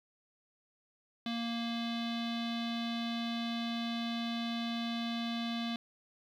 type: tone with low-pass filter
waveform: square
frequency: 233 Hz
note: A#3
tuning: 1 cent flat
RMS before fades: -36 dBFS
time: 1.26-5.76 s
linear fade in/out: 2 ms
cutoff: 3700 Hz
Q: 5.2
effects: 11-bit